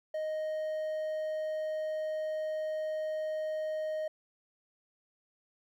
triangle tone, 622.3 Hz, D#5, in tune, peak -30 dBFS, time 0.14-4.08 s, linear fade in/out 5 ms, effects 12-bit

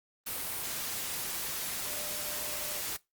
sine tone in noise, 597 Hz, D5, 28 cents sharp, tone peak -47 dBFS, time 1.86-2.81 s, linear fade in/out 10 ms, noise white, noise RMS -36 dBFS, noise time 0.26-2.97 s, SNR -14 dB, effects noise-tail reverb RT60 0.2 s tail -21 dB re dry + Opus 32 kbps

